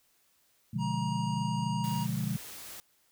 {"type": "chord", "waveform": "sine", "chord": "B diminished seventh", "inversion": "none", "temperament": "equal", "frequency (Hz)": [123.47, 146.83, 174.61, 207.7], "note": ["B2", "D3", "F3", "Ab3"], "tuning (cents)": [0, 0, 0, 0], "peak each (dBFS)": -35, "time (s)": [0.73, 2.37], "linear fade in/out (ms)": 10}
{"type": "harmonic tone", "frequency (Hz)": 947, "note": "A#5", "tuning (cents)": 27, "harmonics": [1, 3, 5, 7, 9], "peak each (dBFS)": [-35, -45, -49, -52, -54], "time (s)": [0.78, 2.07], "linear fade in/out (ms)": 50}
{"type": "noise", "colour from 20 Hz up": "white", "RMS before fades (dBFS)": -45, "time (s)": [1.84, 2.8], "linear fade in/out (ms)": 0}
{"effects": ["white hiss -69 dBFS RMS until 3.11 s"]}